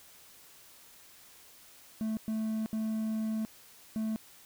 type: tone bursts at uneven times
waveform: triangle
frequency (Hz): 219.2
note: A3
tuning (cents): -6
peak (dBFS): -28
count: 4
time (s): 2.01-2.17 / 2.28-2.66 / 2.73-3.45 / 3.96-4.16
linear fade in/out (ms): 0
effects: white hiss -56 dBFS RMS until 4.45 s